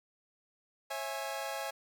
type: chord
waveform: sawtooth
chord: C# minor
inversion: none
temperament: equal with one note detuned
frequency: 543.9 / 659.3 / 830.6 Hz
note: C#5 / E5 / G#5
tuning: -33 / 0 / 0 cents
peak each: -37 / -37 / -36 dBFS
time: 0.9-1.71 s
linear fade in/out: 10 ms
effects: none